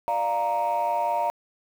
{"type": "chord", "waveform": "sine", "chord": "Bb major", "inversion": "first", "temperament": "equal with one note detuned", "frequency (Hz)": [593.5, 698.5, 932.3], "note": ["D5", "F5", "Bb5"], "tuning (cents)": [18, 0, 0], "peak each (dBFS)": [-28, -25, -23], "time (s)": [0.08, 1.3], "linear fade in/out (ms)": 0, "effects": ["tanh soft clip ceiling -18 dBFS", "8-bit"]}